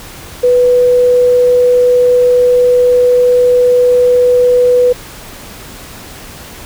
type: tone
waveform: sine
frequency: 493.9 Hz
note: B4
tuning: in tune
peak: -5 dBFS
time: 0.43-4.93 s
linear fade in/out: 10 ms
effects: pink hiss -31 dBFS RMS until 6.65 s

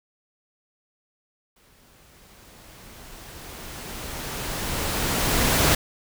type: noise with exponential growth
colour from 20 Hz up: pink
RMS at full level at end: -18 dBFS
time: 1.56-5.75 s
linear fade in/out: 5 ms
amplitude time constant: 910 ms
effects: none

